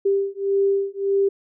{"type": "beating tone pair", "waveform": "sine", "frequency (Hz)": [394.1, 395.8], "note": ["G4", "G4"], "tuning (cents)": [9, 17], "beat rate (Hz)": 1.7, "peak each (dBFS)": [-21, -21], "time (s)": [0.05, 1.29], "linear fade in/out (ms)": 10, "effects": []}